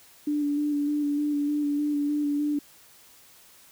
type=tone with vibrato; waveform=sine; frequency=292.4 Hz; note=D4; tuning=7 cents flat; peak=-23 dBFS; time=0.27-2.59 s; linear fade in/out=5 ms; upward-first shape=square; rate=3.3 Hz; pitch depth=18 cents each way; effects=white hiss -54 dBFS RMS until 3.71 s